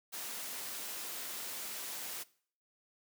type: high-pass noise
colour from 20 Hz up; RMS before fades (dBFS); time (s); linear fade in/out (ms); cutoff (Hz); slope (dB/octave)
white; -42; 0.12-2.24; 20; 210; 12
effects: noise-tail reverb RT60 0.5 s tail -20 dB re dry